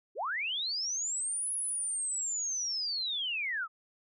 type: linear two-way sweep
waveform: sine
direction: up then down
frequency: 329.6 to 10560 to 1215 Hz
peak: -31 dBFS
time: 0.15-3.68 s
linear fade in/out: 50 ms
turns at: 1.54 s
effects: none